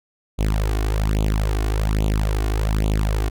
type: tone with flanger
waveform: sawtooth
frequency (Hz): 52.6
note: G#1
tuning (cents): +23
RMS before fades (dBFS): -20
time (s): 0.38-3.3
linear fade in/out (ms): 20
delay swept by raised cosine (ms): 0.28 to 2.78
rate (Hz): 1.2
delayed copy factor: +0.85
effects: none